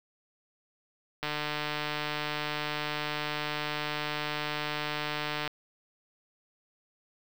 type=click train; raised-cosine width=0.3 ms; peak=-16 dBFS; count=638; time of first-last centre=1.23-5.477 s; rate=150 Hz; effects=7-bit